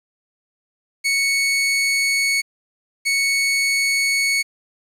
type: tone pair in turn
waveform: sawtooth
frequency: 2217 / 2217 Hz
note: C#7 / C#7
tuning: 0 / 0 cents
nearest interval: unison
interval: 0 cents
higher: neither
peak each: -13 dBFS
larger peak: neither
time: 1.04-2.42 / 3.05-4.43 s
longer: neither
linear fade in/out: 20 ms
effects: low-pass 11000 Hz 12 dB/octave + 8-bit